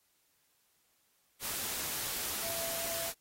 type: tone in noise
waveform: sine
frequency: 668 Hz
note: E5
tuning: 23 cents sharp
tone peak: -42 dBFS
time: 2.41-3.12 s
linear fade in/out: 50 ms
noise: white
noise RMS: -37 dBFS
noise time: 1.4-3.14 s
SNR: -8 dB
effects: white hiss -73 dBFS RMS until 3.2 s + AAC 48 kbps